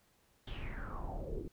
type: noise with low-pass filter sweep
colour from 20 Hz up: brown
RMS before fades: -41 dBFS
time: 0.47-1.48 s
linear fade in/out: 5 ms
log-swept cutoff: 3500 to 320 Hz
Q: 7.6
effects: pink hiss -71 dBFS RMS until 1.52 s